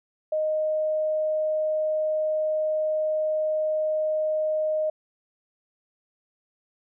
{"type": "tone", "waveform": "sine", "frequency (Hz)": 620, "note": "D#5", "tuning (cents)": -6, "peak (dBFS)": -22, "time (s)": [0.32, 4.9], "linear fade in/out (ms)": 5, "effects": []}